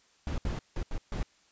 brown noise bursts at uneven times, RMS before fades -32 dBFS, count 5, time 0.27-0.38 / 0.45-0.59 / 0.76-0.83 / 0.91-0.98 / 1.12-1.23 s, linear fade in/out 2 ms, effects white hiss -65 dBFS RMS until 1.51 s + resampled to 16000 Hz

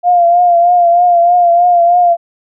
sine tone with vibrato, 698.5 Hz, F5, in tune, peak -5 dBFS, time 0.03-2.17 s, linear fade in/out 50 ms, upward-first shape triangle, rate 3.2 Hz, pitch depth 48 cents each way, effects none

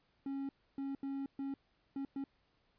triangle tone bursts at uneven times, 274.2 Hz, C#4, 19 cents flat, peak -35 dBFS, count 6, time 0.26-0.49 / 0.78-0.95 / 1.03-1.26 / 1.39-1.54 / 1.96-2.05 / 2.16-2.24 s, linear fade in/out 2 ms, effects pink hiss -75 dBFS RMS until 2.78 s + resampled to 11025 Hz

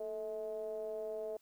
triangle ring-modulated tone, 103.83 Hz, G#2, in tune, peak -33 dBFS, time 0-1.37 s, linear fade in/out 5 ms, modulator 541 Hz, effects white hiss -72 dBFS RMS until 1.41 s

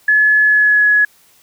sine tone with pitch glide, 1709 to 1687.4 Hz, G#6 to G#6, +49 to +27 cents, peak -8 dBFS, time 0.08-1.05 s, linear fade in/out 5 ms, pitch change -22 cents, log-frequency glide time 0.43-0.87 s, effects white hiss -51 dBFS RMS until 1.42 s

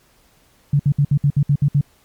sine tone bursts, 142.9 Hz, D3, 47 cents flat, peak -11 dBFS, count 9, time 0.73-1.811 s, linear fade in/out 5 ms, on 65 ms, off 62 ms, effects pink hiss -56 dBFS RMS until 2.04 s + MP3 96 kbps

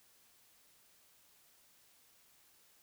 silence, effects white hiss -67 dBFS RMS until 2.82 s

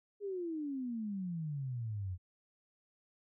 sine exponential sweep, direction down, 416.9 to 87.7 Hz, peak -36 dBFS, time 0.2-2.18 s, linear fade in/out 50 ms, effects none

